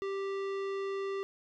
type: tone with tanh clipping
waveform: sine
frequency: 392 Hz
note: G4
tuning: in tune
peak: -35 dBFS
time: 0.02-1.23 s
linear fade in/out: 0 ms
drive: 17 dB
effects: none